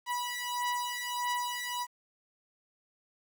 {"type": "beating tone pair", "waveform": "sawtooth", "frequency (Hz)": [977, 978.6], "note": ["B5", "B5"], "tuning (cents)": [-19, -16], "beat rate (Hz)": 1.6, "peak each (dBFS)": -31, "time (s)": [0.06, 1.87], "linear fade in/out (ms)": 50, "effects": ["10-bit"]}